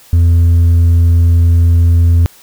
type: tone with hard clipping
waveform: triangle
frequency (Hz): 84.6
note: E2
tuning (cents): +45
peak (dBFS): -4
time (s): 0.13-2.26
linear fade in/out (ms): 0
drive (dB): 1
effects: white hiss -42 dBFS RMS until 2.42 s